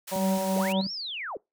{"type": "band-pass noise", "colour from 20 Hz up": "white", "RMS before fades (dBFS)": -39, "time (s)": [0.07, 0.73], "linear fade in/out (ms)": 10, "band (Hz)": [690, 15000], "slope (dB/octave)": 12}
{"type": "harmonic tone", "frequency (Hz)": 189.8, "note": "F#3", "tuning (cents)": 44, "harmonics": [1, 2, 3, 4, 5], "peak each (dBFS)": [-34, -40, -29, -37, -33], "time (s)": [0.11, 0.82], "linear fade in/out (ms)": 20}
{"type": "tone with tremolo", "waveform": "triangle", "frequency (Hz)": 193.6, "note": "G3", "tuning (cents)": -21, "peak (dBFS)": -24, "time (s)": [0.16, 0.87], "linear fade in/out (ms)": 2, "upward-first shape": "square", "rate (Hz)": 2.3, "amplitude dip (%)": 30}
{"type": "linear two-way sweep", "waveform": "sine", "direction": "up then down", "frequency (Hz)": [332.5, 5588, 332.5], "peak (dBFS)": -32, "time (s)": [0.56, 1.37], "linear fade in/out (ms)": 2, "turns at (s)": 0.92}
{"effects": ["noise-tail reverb RT60 0.2 s tail -24 dB re dry"]}